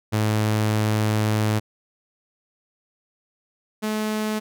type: tone pair in turn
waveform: sawtooth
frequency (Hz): 107.5 / 215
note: A2 / A3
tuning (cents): -40 / -40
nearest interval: octave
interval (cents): 1200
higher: second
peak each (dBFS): -15 / -19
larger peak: first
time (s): 0.12-1.6 / 3.82-4.4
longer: first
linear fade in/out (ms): 20
effects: none